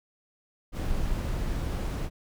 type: noise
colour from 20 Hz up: brown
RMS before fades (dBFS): -29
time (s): 0.72-2.1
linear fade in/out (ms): 50
effects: none